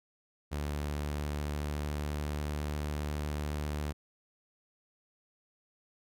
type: tone with pitch glide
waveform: sawtooth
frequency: 73.42 to 74.36 Hz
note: D2 to D2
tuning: 0 to +22 cents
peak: -29 dBFS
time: 0.51-3.93 s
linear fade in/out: 20 ms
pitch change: +22 cents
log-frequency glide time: 0.64-2.72 s
effects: none